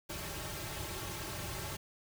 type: noise with comb filter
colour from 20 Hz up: pink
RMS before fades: -41 dBFS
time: 0.09-1.77 s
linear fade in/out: 10 ms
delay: 4.1 ms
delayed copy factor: -0.8
effects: none